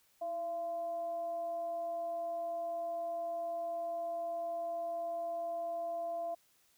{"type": "tone with frequency modulation", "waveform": "sine", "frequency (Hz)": 680, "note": "F5", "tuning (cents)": -46, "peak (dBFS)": -35, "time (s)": [0.21, 6.35], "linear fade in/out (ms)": 10, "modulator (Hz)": 356, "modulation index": 0.21, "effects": ["white hiss -70 dBFS RMS until 6.77 s"]}